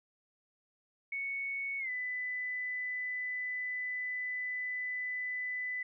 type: tone with pitch glide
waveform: sine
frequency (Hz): 2217 to 1998.1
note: C#7 to B6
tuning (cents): 0 to +20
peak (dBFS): -34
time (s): 1.12-5.83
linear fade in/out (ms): 5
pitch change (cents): -180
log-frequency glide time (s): 1.79-1.9
effects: none